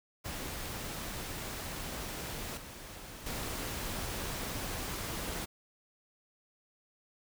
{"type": "noise with level steps", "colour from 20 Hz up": "pink", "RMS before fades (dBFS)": [-40, -47, -38], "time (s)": [0.24, 5.46], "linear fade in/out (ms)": 20, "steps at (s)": [2.57, 3.26], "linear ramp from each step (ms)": 5, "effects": []}